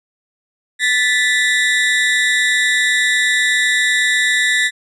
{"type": "ring-modulated tone", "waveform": "35% pulse", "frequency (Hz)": 1864.7, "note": "A#6", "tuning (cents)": 0, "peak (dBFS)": -8, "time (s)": [0.79, 4.71], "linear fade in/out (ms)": 50, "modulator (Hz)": 114, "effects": ["resampled to 24000 Hz"]}